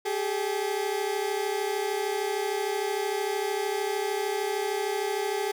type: tone pair together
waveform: 30% pulse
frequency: 392 / 425.2 Hz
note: G4 / G#4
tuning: 0 / +41 cents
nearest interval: minor second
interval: 141 cents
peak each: -27 dBFS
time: 0.05-5.52 s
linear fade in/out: 10 ms
effects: none